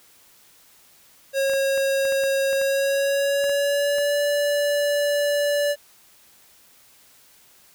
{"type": "tone with pitch glide", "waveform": "square", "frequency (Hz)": [544, 579.7], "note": ["C#5", "D5"], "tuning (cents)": [-33, -23], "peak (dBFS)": -20, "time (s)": [1.33, 5.76], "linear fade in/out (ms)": 50, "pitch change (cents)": 110, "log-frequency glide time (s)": [2.55, 4.2]}
{"type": "clicks", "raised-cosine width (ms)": 0.5, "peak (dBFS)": -23, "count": 11, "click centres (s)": [1.497, 1.536, 1.777, 2.053, 2.123, 2.237, 2.53, 2.615, 3.441, 3.495, 3.984]}
{"effects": ["white hiss -54 dBFS RMS until 7.74 s"]}